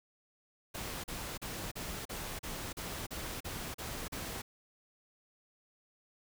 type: noise bursts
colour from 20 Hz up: pink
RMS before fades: -41 dBFS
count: 11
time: 0.74-4.42 s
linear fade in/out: 10 ms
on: 300 ms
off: 38 ms
effects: none